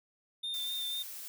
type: tone with vibrato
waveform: triangle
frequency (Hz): 3606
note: A7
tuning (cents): +42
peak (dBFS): -33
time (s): 0.43-1.03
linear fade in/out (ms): 10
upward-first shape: sine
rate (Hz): 4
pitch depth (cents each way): 20
type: noise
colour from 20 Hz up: blue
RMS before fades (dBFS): -44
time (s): 0.54-1.28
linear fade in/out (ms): 0
effects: none